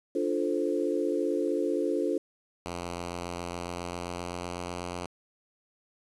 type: chord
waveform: sine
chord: D minor seventh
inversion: none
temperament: equal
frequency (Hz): 293.7 / 349.2 / 440 / 523.3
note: D4 / F4 / A4 / C5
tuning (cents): 0 / 0 / 0 / 0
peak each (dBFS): -31 / -30 / -31 / -33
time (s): 0.15-2.18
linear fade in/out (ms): 5
type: tone with pitch glide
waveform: 5% pulse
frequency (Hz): 87.2 to 88.37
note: F2 to F2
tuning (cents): -2 to +21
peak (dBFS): -23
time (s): 2.66-5.06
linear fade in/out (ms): 0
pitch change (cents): +23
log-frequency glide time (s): 3.45-4.78
effects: resampled to 24000 Hz + 9-bit